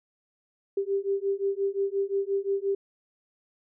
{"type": "beating tone pair", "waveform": "sine", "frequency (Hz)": [392, 397.7], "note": ["G4", "G4"], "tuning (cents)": [0, 25], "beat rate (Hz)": 5.7, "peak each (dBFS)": -28, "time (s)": [0.77, 2.75], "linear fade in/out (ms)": 5, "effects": []}